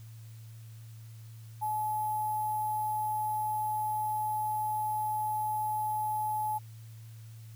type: tone with sample-and-hold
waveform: sine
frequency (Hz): 854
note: G#5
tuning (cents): +48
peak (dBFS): -29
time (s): 1.61-6.59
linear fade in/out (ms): 20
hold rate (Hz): 11025
effects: added 112 Hz sine -45 dBFS peak until 7.55 s + white hiss -61 dBFS RMS until 7.55 s